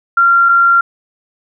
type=tone pair in turn; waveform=sine; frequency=1380 / 1380 Hz; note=F6 / F6; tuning=-21 / -21 cents; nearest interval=unison; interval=0 cents; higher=neither; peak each=-6 dBFS; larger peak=neither; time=0.17-0.49 / 0.49-0.81 s; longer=neither; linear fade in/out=5 ms; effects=none